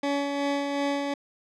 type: tone with tremolo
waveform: 20% pulse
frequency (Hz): 282.8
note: C#4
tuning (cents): +35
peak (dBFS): -19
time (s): 0.03-1.14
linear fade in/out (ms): 5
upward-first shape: sine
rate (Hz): 2.7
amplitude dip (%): 35
effects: low-pass 5000 Hz 12 dB/octave